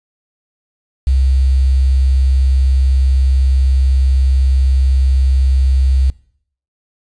sine tone with quantisation, 66 Hz, C2, 16 cents sharp, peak -9 dBFS, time 1.07-6.1 s, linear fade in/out 0 ms, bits 6, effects noise-tail reverb RT60 0.6 s tail -21 dB re dry + resampled to 22050 Hz

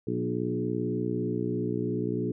harmonic tone with a mistuned harmonic, 60.4 Hz, B1, 38 cents flat, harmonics 2 / 3 / 4 / 5 / 6 / 7, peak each -34 / -34 / -34 / -34 / -34 / -34 dBFS, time 0.07-2.32 s, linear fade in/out 5 ms, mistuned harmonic 5, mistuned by +17 cents, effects none

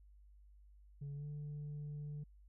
sine tone with pitch glide, 141.9 to 147.41 Hz, C#3 to D3, +41 to +7 cents, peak -40 dBFS, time 1.01-2.24 s, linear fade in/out 10 ms, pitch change +66 cents, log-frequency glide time 1.14-1.25 s, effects tanh soft clip ceiling -41 dBFS + added 50 Hz sine -59 dBFS peak until 2.48 s

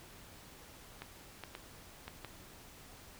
clicks, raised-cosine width 0.3 ms, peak -27 dBFS, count 5, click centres 1.02 / 1.437 / 1.551 / 2.08 / 2.247 s, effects pink hiss -55 dBFS RMS until 3.19 s

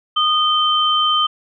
sine tone pair together, 1231 / 3102 Hz, D#6 / G7, -19 / -19 cents, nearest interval octave + major third, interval 1600 cents, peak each -16 dBFS, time 0.16-1.27 s, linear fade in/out 10 ms, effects none

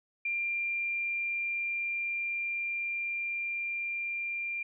sine tone with level ramp, 2384 Hz, D7, 25 cents sharp, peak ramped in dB -29 to -32 dBFS, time 0.25-4.63 s, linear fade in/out 5 ms, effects none

